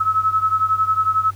sine beating tone pair, 1291 / 1302 Hz, E6 / E6, -37 / -22 cents, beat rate 11 Hz, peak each -17 / -20 dBFS, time 0-1.31 s, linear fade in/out 10 ms, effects added 97 Hz sine -35 dBFS peak until 1.35 s + pink hiss -48 dBFS RMS until 1.35 s

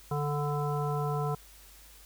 harmonic tone with a mistuned harmonic, 146.6 Hz, D3, 3 cents flat, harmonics 1 / 3 / 5 / 7 / 9, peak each -30 / -35 / -37 / -38 / -40 dBFS, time 0.11-1.35 s, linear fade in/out 5 ms, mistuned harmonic 7, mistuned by -19 cents, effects added 50 Hz sine -55 dBFS peak until 2.05 s + white hiss -55 dBFS RMS until 2.05 s

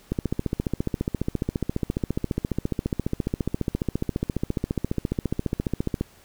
click train, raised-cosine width 3 ms, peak -11 dBFS, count 87, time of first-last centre 0.12-6.01 s, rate 14.6 Hz, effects pink hiss -54 dBFS RMS until 6.24 s

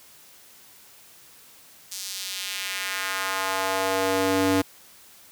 square tone with high-pass filter sweep, 95.5 Hz, G2, 45 cents flat, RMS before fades -26 dBFS, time 1.91-4.62 s, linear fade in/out 10 ms, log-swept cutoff 5700 to 250 Hz, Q 1.3, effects white hiss -51 dBFS RMS until 5.31 s + high-pass 60 Hz 12 dB/octave

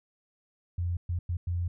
sine tone bursts at uneven times, 87.31 Hz, F2, in tune, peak -27 dBFS, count 4, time 0.78-0.97 / 1.09-1.19 / 1.29-1.37 / 1.47-1.68 s, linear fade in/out 5 ms, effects none

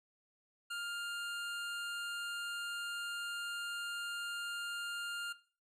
25% pulse tone, 1404 Hz, F6, 9 cents sharp, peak -35 dBFS, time 0.7-5.33 s, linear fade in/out 10 ms, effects noise-tail reverb RT60 0.4 s tail -17 dB re dry + low-pass 11000 Hz 12 dB/octave

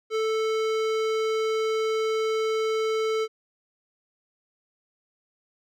sine tone with hard clipping, 440 Hz, A4, in tune, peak -25 dBFS, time 0.1-3.28 s, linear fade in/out 50 ms, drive 18 dB, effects none

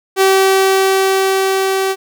sawtooth tone with level ramp, 384.4 Hz, G4, 34 cents flat, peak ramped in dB -4 to -10 dBFS, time 0.16-1.96 s, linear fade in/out 50 ms, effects none

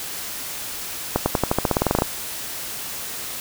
accelerating click train, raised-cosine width 1 ms, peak -3 dBFS, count 15, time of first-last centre 1.16-2.021 s, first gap 100 ms, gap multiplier 0.92, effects white hiss -31 dBFS RMS until 3.4 s

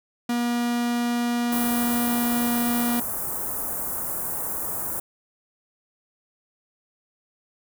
45% pulse tone, 239.4 Hz, A#3, 46 cents sharp, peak -22 dBFS, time 0.29-3 s, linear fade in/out 5 ms
white band-stop noise, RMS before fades -29 dBFS, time 1.52-5 s, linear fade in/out 5 ms, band 1300 to 9100 Hz, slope 24 dB/octave
effects none

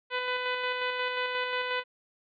10% pulse tone with tremolo, 500 Hz, B4, 21 cents sharp, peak -19 dBFS, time 0.1-1.84 s, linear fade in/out 50 ms, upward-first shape square, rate 5.6 Hz, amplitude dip 30%, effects resampled to 11025 Hz

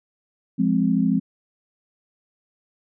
sine chord, F minor, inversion none, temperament equal, 174.61 / 207.7 / 261.6 Hz, F3 / Ab3 / C4, 0 / 0 / 0 cents, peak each -22 / -21 / -21 dBFS, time 0.58-1.2 s, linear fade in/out 20 ms, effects none

